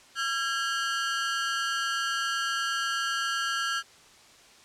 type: ring-modulated tone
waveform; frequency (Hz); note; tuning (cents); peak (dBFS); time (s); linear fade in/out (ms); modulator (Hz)
sawtooth; 1499; F#6; +22; -20; 0.15-3.83; 50; 136
effects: white hiss -54 dBFS RMS until 4.64 s + low-pass 7000 Hz 12 dB/octave